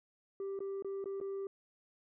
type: tone with dropouts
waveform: sine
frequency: 392 Hz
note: G4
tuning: in tune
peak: -34 dBFS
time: 0.4-1.47 s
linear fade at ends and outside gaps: 2 ms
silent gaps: 0.591-0.604 / 0.824-0.846 / 1.042-1.057 / 1.202-1.212 s
effects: tanh soft clip ceiling -36 dBFS